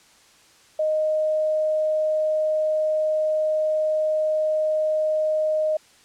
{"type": "tone", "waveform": "sine", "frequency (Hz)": 620, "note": "D#5", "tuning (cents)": -6, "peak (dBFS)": -19, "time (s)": [0.79, 5.77], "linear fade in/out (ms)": 5, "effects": ["white hiss -54 dBFS RMS until 6.04 s", "low-pass 8000 Hz 12 dB/octave"]}